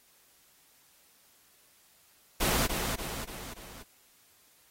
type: noise with echo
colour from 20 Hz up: pink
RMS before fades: -28 dBFS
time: 2.4-2.67 s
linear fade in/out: 10 ms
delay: 290 ms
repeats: 4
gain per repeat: -5 dB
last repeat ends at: 3.83 s
effects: white hiss -63 dBFS RMS until 4.7 s + AAC 48 kbps